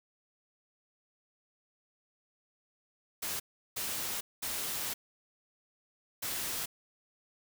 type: noise bursts at uneven times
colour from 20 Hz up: white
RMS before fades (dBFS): -36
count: 4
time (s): 3.22-3.4 / 3.76-4.21 / 4.42-4.94 / 6.22-6.66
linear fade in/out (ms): 10
effects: none